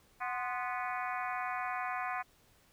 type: harmonic tone with a mistuned harmonic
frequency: 246.5 Hz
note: B3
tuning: 3 cents flat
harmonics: 3 / 4 / 5 / 6 / 7 / 8 / 9 / 10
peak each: -38 / -40 / -42 / -44 / -45 / -46 / -47 / -48 dBFS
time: 0.2-2.23 s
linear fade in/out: 20 ms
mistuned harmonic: 4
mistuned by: +97 cents
effects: pink hiss -66 dBFS RMS until 2.72 s